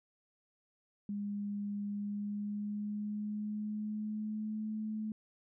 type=tone with pitch glide; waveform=sine; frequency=203.9 to 216 Hz; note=G#3 to A3; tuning=-32 to -32 cents; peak=-35 dBFS; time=1.09-5.12 s; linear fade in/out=2 ms; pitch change=+100 cents; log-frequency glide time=1.87-4.72 s; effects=none